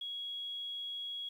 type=tone; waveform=sine; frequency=3322 Hz; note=G#7; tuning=in tune; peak=-38 dBFS; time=0.01-1.29 s; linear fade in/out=5 ms; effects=11-bit